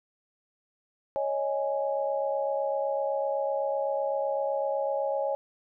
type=chord; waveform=sine; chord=C# suspended second; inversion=none; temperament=equal; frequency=554.4 / 622.3 / 830.6 Hz; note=C#5 / D#5 / G#5; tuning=0 / 0 / 0 cents; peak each=-28 / -32 / -33 dBFS; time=1.16-5.35 s; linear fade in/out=0 ms; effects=none